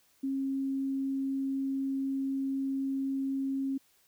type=tone; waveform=sine; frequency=270.4 Hz; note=C#4; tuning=43 cents flat; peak=-29 dBFS; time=0.23-3.78 s; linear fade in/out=10 ms; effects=white hiss -67 dBFS RMS until 4.07 s